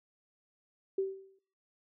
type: tone with exponential decay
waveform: sine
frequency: 386.1 Hz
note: G4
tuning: 26 cents flat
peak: -26 dBFS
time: 0.98-1.39 s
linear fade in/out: 5 ms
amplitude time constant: 89 ms
effects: noise-tail reverb RT60 0.5 s tail -19 dB re dry

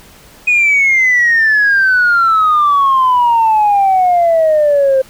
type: exponential sweep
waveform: sine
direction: down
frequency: 2489 to 523 Hz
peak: -6 dBFS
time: 0.47-5.02 s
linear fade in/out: 10 ms
effects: tanh soft clip ceiling -4 dBFS + pink hiss -41 dBFS RMS until 5.09 s

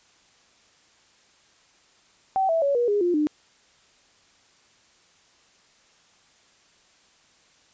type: tone with pitch steps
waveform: sine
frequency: 767 / 656.2 / 561.5 / 480.4 / 411 / 351.7 / 300.9 Hz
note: G5 / E5 / C#5 / B4 / G#4 / F4 / D4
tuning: -38 / -8 / +22 / -48 / -18 / +12 / +42 cents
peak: -19 dBFS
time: 2.36-3.27 s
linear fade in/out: 0 ms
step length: 130 ms
effects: white hiss -59 dBFS RMS until 7.73 s + resampled to 16000 Hz

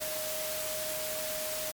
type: tone in noise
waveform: sine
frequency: 621 Hz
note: D#5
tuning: 3 cents flat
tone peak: -37 dBFS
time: 0-1.72 s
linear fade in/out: 20 ms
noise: white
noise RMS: -36 dBFS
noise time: 0-1.72 s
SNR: -4 dB
effects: MP3 96 kbps

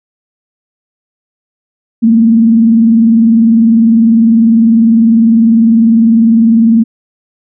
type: tone with vibrato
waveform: sine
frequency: 227 Hz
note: A#3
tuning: 46 cents flat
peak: -3 dBFS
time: 2.02-6.84 s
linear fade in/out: 20 ms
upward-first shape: square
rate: 20 Hz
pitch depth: 61 cents each way
effects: none

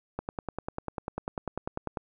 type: click train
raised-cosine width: 1 ms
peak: -18 dBFS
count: 19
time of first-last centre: 0.19-1.972 s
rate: 10.1 Hz
effects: none

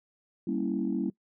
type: chord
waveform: sine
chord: G diminished seventh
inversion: none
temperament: equal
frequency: 196 / 233.1 / 277.2 / 329.6 Hz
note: G3 / Bb3 / Db4 / Fb4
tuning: 0 / 0 / 0 / 0 cents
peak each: -32 dBFS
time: 0.47-1.1 s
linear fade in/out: 5 ms
effects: noise-tail reverb RT60 0.1 s tail -22 dB re dry + tanh soft clip ceiling -18 dBFS

